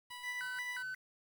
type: tone with tremolo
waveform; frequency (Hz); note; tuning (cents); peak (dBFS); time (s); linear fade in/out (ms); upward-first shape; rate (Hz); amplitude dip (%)
15% pulse; 983; B5; -8; -38; 0.1-0.83; 10; sine; 6.6; 30
type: tone with vibrato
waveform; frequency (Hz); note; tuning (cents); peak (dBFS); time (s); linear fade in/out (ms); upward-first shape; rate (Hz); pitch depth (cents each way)
triangle; 1731; A6; -29; -37; 0.23-0.95; 10; square; 2.8; 230
effects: 10-bit